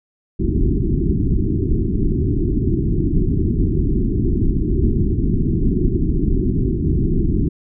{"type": "low-pass noise", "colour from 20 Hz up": "pink", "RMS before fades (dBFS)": -17, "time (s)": [0.39, 7.49], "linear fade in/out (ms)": 10, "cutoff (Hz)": 390, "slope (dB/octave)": 96, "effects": []}